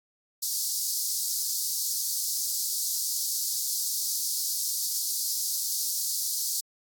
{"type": "high-pass noise", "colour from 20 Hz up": "pink", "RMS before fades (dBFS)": -29, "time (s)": [0.42, 6.61], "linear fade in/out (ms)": 10, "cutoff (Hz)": 4500, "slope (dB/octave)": 48, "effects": ["AAC 64 kbps"]}